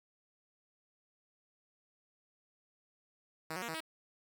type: tone with pitch steps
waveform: 5% pulse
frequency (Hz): 159.4 / 183.8 / 234.2 / 160.8 / 320.3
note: D#3 / F#3 / A#3 / E3 / E4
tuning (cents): +42 / -11 / +8 / -43 / -50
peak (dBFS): -27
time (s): 3.5-3.805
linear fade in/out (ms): 5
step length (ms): 61
effects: none